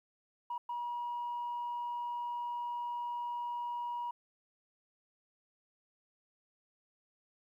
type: tone bursts at uneven times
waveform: sine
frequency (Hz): 960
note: B5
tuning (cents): -49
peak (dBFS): -34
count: 2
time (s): 0.5-0.58 / 0.69-4.11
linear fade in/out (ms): 5
effects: tanh soft clip ceiling -32 dBFS + 12-bit